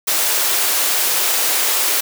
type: high-pass noise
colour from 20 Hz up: white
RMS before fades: -17 dBFS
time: 0.07-2.01 s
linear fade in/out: 10 ms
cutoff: 340 Hz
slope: 24 dB/octave
effects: none